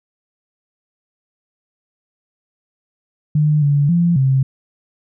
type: tone with pitch steps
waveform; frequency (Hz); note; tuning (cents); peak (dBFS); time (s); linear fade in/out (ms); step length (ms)
sine; 150.9 / 143.6 / 171.8 / 133.5; D3 / D3 / F3 / C3; +47 / -39 / -28 / +35; -11; 3.35-4.43; 5; 270
effects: none